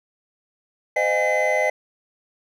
triangle tone cluster, 514 / 615 / 698 / 818 / 2039 Hz, C5 / D#5 / F5 / G#5 / C7, -31 / -20 / -1 / -26 / -45 cents, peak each -23 / -20 / -28 / -25 / -21 dBFS, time 0.96-1.7 s, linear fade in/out 5 ms, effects none

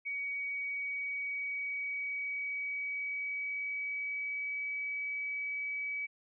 sine tone with pitch glide, 2256 to 2281 Hz, C#7 to C#7, +30 to +49 cents, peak -34 dBFS, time 0.05-6.07 s, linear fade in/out 20 ms, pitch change +19 cents, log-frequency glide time 0.33-4.64 s, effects none

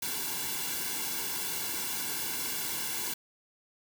white noise with comb filter, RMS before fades -34 dBFS, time 0.02-3.14 s, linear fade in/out 5 ms, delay 1.6 ms, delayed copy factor -0.95, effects none

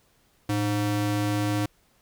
square ring-modulated tone, 207.7 Hz, G#3, in tune, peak -21 dBFS, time 0.49-1.66 s, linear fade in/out 5 ms, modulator 97.1 Hz, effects pink hiss -64 dBFS RMS until 2.01 s

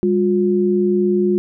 sine tone pair together, 200.7 / 357.6 Hz, G3 / F4, +41 / +41 cents, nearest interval minor seventh, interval 1000 cents, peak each -17 / -15 dBFS, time 0.03-1.38 s, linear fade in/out 0 ms, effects none

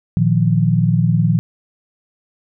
sine chord, Bb suspended fourth, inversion none, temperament just, 116.54 / 155.39 / 174.81 Hz, Bb2 / Eb3 / F3, 0 / -2 / +2 cents, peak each -16 dBFS, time 0.17-1.39 s, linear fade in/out 0 ms, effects none

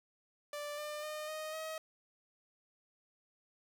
sawtooth tone with pitch steps, 587.3 / 598.6 / 610.1 / 621.9 / 633.8 Hz, D5 / D5 / D#5 / D#5 / D#5, 0 / +33 / -34 / -1 / +32 cents, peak -36 dBFS, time 0.53-1.78 s, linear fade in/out 2 ms, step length 250 ms, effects none

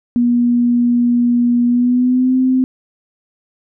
sine tone with pitch glide, 240.8 to 258.1 Hz, B3 to C4, -44 to -23 cents, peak -10 dBFS, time 0.16-2.64 s, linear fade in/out 0 ms, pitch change +121 cents, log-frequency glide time 1.66-2.36 s, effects none

